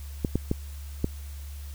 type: clicks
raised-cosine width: 3 ms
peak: -11 dBFS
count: 4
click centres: 0.248 / 0.356 / 0.514 / 1.044 s
effects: added 71 Hz sine -36 dBFS peak until 1.74 s + white hiss -51 dBFS RMS until 1.74 s